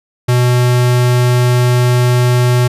square tone, 123.47 Hz, B2, in tune, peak -9 dBFS, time 0.28-2.68 s, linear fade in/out 10 ms, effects resampled to 32000 Hz

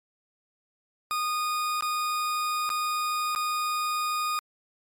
40% pulse tone with dropouts, 1231 Hz, D#6, 19 cents flat, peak -25 dBFS, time 1.11-4.39 s, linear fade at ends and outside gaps 0 ms, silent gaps 1.808-1.824 / 2.692-2.701 / 3.35-3.36 s, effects MP3 64 kbps

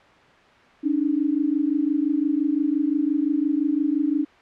sine tone pair together, 281.7 / 307.5 Hz, C#4 / D#4, +28 / -20 cents, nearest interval major second, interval 152 cents, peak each -22 dBFS, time 0.83-4.25 s, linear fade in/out 20 ms, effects white hiss -51 dBFS RMS until 4.41 s + low-pass 2000 Hz 12 dB/octave

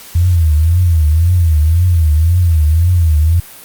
sine tone with vibrato, 82.41 Hz, E2, in tune, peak -7 dBFS, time 0.15-3.4 s, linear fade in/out 5 ms, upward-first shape triangle, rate 1.9 Hz, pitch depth 180 cents each way, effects white hiss -35 dBFS RMS until 3.64 s + Opus 48 kbps

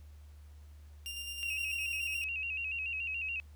sawtooth tone with tremolo, 2794 Hz, F7, in tune, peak -35 dBFS, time 1.06-2.24 s, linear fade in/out 0 ms, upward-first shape square, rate 9.4 Hz, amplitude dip 30%
sine tone with vibrato, 2654 Hz, E7, 11 cents sharp, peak -34 dBFS, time 1.43-3.4 s, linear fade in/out 0 ms, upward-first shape square, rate 7 Hz, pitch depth 65 cents each way
effects added 74 Hz sine -50 dBFS peak until 3.55 s + pink hiss -68 dBFS RMS until 3.55 s

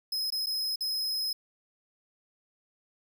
45% pulse tone with dropouts, 5110 Hz, D#8, 45 cents sharp, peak -29 dBFS, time 0.12-1.33 s, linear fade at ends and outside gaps 5 ms, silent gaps 0.304-0.322 / 0.461-0.468 / 0.759-0.807 s, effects none

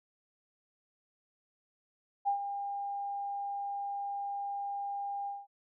sine tone with ADSR envelope, 803 Hz, G5, 41 cents sharp, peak -25 dBFS, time 2.25-5.47 s, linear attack 29 ms, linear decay 100 ms, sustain -9 dB, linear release 200 ms, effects none

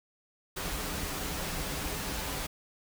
pink noise with comb filter, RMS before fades -35 dBFS, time 0.56-2.47 s, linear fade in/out 10 ms, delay 8.6 ms, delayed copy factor -0.55, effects none

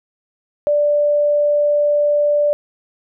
sine tone, 587.3 Hz, D5, in tune, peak -12 dBFS, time 0.67-2.53 s, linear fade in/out 0 ms, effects none

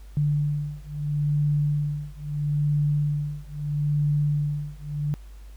sine beating tone pair, 146.83 / 147.59 Hz, D3 / D3, 0 / +9 cents, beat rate 0.76 Hz, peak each -25 dBFS, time 0.17-5.14 s, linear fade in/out 0 ms, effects added 50 Hz sine -40 dBFS peak until 5.56 s + pink hiss -58 dBFS RMS until 5.56 s

